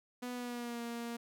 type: tone with pitch glide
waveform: sawtooth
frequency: 246.9 to 234.9 Hz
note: B3 to A#3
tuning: 0 to +13 cents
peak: -35 dBFS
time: 0.22-1.17 s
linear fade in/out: 10 ms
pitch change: -87 cents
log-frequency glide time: 0.33-0.81 s
effects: none